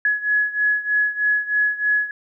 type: beating tone pair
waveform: sine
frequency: 1688 / 1691.2 Hz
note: G#6 / G#6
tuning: +28 / +31 cents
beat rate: 3.2 Hz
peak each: -19 / -22 dBFS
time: 0.05-2.11 s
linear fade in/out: 2 ms
effects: none